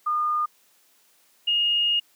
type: tone pair in turn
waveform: sine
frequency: 1217 / 2853 Hz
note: D#6 / F7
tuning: -39 / +36 cents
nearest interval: octave + minor third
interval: 1475 cents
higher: second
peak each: -21 / -19 dBFS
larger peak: second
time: 0.06-0.46 / 1.47-2 s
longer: second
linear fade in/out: 10 ms
effects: white hiss -61 dBFS RMS until 2.15 s + high-pass 200 Hz 12 dB/octave